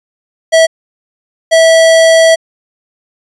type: tone pair in turn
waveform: square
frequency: 650 / 652.4 Hz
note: E5 / E5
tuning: -24 / -18 cents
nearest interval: unison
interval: 6 cents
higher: second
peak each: -4 dBFS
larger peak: neither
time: 0.52-0.67 / 1.51-2.36 s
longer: second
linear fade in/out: 20 ms
effects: resampled to 22050 Hz